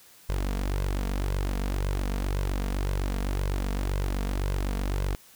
sawtooth tone with flanger, 47.85 Hz, G1, 41 cents flat, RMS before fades -28 dBFS, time 0.29-5.15 s, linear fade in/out 0 ms, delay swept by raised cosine 1.9 to 4.4 ms, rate 1.9 Hz, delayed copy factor +0.55, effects white hiss -54 dBFS RMS until 5.35 s

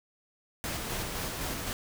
pink noise with tremolo, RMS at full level -34 dBFS, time 0.64-1.73 s, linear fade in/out 0 ms, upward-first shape square, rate 3.9 Hz, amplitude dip 25%, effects none

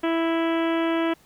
harmonic tone, 329.9 Hz, E4, 1 cent sharp, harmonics 1 / 2 / 3 / 4 / 5 / 6 / 7 / 8 / 9 / 10, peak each -22 / -28 / -32 / -34 / -36 / -38 / -39 / -40 / -41 / -42 dBFS, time 0.03-1.14 s, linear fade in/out 10 ms, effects pink hiss -57 dBFS RMS until 1.25 s

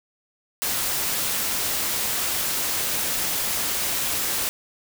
white noise, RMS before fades -25 dBFS, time 0.62-4.49 s, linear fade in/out 0 ms, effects none

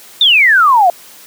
sine exponential sweep, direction down, 3700 to 674 Hz, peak -5 dBFS, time 0.21-0.9 s, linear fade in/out 2 ms, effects white hiss -38 dBFS RMS until 1.26 s + high-pass 150 Hz 12 dB/octave

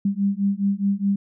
sine beating tone pair, 196.6 / 201.4 Hz, G3 / G3, +5 / +47 cents, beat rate 4.8 Hz, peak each -22 dBFS, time 0.05-1.16 s, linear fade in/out 5 ms, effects none

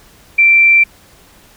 sine tone, 2349 Hz, D7, in tune, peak -5 dBFS, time 0.38-0.84 s, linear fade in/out 10 ms, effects pink hiss -45 dBFS RMS until 1.56 s

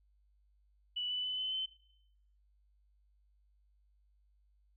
sine tone with pitch steps, 2960 / 2986 / 3012 / 3038 / 3064 Hz, F#7 / F#7 / F#7 / F#7 / G7, 0 / +15 / +30 / +45 / -40 cents, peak -34 dBFS, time 0.96-1.66 s, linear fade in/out 10 ms, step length 140 ms, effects noise-tail reverb RT60 0.8 s tail -21 dB re dry + added 50 Hz sine -67 dBFS peak until 4.76 s

